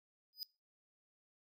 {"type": "tone with exponential growth", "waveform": "square", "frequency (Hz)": 4978, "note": "D#8", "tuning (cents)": 0, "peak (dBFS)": -37, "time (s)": [0.33, 0.43], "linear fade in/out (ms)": 0, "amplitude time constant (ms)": 21, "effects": ["noise-tail reverb RT60 0.3 s tail -23 dB re dry"]}